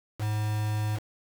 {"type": "tone with quantisation", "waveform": "triangle", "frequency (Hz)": 106.5, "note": "G#2", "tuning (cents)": 44, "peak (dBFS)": -24, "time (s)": [0.18, 1], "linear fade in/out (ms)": 50, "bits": 6, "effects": []}